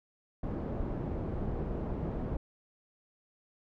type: low-pass noise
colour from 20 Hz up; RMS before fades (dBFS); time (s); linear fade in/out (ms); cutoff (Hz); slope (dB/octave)
pink; -35; 0.43-2.37; 5; 550; 12
effects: none